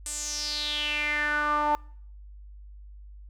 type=tone with band-pass filter sweep; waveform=sawtooth; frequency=297.5 Hz; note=D4; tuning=22 cents sharp; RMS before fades=-28 dBFS; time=0.06-1.75 s; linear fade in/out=0 ms; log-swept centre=8400 to 890 Hz; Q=5.7; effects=noise-tail reverb RT60 0.6 s tail -26 dB re dry + added 50 Hz sine -43 dBFS peak until 3.29 s